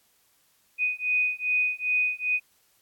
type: beating tone pair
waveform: sine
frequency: 2489 / 2491.5 Hz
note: D#7 / D#7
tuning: 0 / +2 cents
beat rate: 2.5 Hz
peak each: -26 dBFS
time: 0.78-2.4 s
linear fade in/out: 50 ms
effects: white hiss -65 dBFS RMS until 2.81 s + AAC 64 kbps